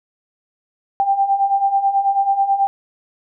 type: beating tone pair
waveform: sine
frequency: 783 / 792.2 Hz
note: G5 / G5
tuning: -2 / +18 cents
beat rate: 9.2 Hz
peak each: -20 / -15 dBFS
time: 1-2.67 s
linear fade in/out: 0 ms
effects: none